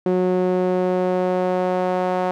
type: tone with band-pass filter sweep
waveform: sawtooth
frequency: 182.7 Hz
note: F#3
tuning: 22 cents flat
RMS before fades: -20 dBFS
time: 0.06-2.31 s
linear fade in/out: 0 ms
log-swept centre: 380 to 710 Hz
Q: 1.7
effects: none